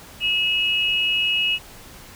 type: tone pair together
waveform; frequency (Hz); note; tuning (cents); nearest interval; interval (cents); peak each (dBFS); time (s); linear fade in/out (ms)
sine; 2595 / 2897; E7 / F#7; -28 / -37; major second; 191; -22 / -20; 0.2-1.59; 50
effects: pink hiss -43 dBFS RMS until 2.15 s